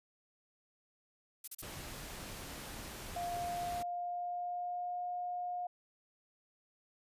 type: noise bursts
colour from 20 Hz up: violet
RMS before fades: -41 dBFS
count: 3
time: 1.44-1.621 s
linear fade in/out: 5 ms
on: 37 ms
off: 35 ms
type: noise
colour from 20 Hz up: pink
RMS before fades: -46 dBFS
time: 1.62-3.83 s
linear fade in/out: 10 ms
type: tone with pitch glide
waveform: sine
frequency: 700 to 714.3 Hz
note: F5 to F5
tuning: +4 to +39 cents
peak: -36 dBFS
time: 3.16-5.67 s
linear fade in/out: 5 ms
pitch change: +35 cents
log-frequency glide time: 3.36-5.03 s
effects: resampled to 32000 Hz